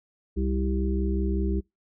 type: harmonic tone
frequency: 65.3 Hz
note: C2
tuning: 3 cents flat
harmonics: 1 / 3 / 5 / 6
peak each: -25 / -30 / -32 / -33 dBFS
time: 0.36-1.61 s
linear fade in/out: 20 ms
effects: noise-tail reverb RT60 0.2 s tail -26 dB re dry